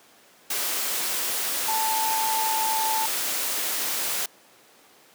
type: tone in noise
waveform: sine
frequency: 883 Hz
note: A5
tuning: 6 cents sharp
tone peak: -24 dBFS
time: 1.68-3.06 s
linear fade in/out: 5 ms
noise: white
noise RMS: -27 dBFS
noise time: 0.5-4.26 s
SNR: 0 dB
effects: pink hiss -54 dBFS RMS until 5.14 s + high-pass 300 Hz 12 dB/octave